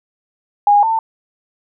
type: tone pair in turn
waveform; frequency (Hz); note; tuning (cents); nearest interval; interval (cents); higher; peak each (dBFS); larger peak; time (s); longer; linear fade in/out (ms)
sine; 820 / 896; G#5 / A5; -22 / +31; major second; 153; second; -7 / -13; first; 0.67-0.83 / 0.83-0.99; neither; 2
effects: none